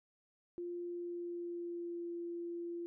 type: tone with pitch glide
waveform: sine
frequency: 349.2 to 343.2 Hz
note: F4 to F4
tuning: 0 to -30 cents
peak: -39 dBFS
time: 0.58-2.86 s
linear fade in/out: 0 ms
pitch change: -30 cents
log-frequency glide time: 0.82-2.11 s
effects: none